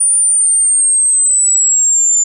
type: linear sweep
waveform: sine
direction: down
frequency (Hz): 9397 to 7100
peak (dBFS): -8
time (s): 0-2.24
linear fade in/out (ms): 10
effects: none